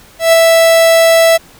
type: tone with ADSR envelope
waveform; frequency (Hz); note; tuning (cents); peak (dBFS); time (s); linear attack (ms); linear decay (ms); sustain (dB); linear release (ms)
45% pulse; 659.3; E5; 0; -3; 0.19-1.38; 140; 7; -2; 22
effects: pink hiss -41 dBFS RMS until 1.59 s